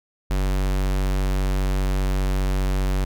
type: tone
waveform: square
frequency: 47.47 Hz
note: F#1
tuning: 45 cents sharp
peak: -20 dBFS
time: 0.3-3.05 s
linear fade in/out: 10 ms
effects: none